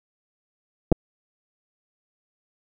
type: clicks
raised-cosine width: 2 ms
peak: -4 dBFS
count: 2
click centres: 0.918 / 0.924 s
effects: none